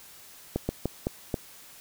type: slowing click train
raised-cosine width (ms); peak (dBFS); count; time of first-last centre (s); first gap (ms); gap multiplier
2; -13; 5; 0.56-1.342; 130; 1.28
effects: white hiss -50 dBFS RMS until 1.8 s